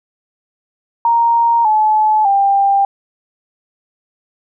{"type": "tone with pitch steps", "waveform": "sine", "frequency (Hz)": [932.3, 859.9, 793.1], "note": ["A#5", "A5", "G5"], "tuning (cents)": [0, -40, 20], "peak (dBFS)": -9, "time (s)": [1.05, 2.85], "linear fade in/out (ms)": 2, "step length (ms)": 600, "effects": []}